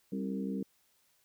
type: harmonic tone with a mistuned harmonic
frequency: 65.41 Hz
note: C2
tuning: in tune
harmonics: 3 / 4 / 5 / 6 / 7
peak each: -35 / -38 / -44 / -48 / -44 dBFS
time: 0.12-0.63 s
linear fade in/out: 5 ms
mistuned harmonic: 4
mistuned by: +38 cents
effects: white hiss -71 dBFS RMS until 1.24 s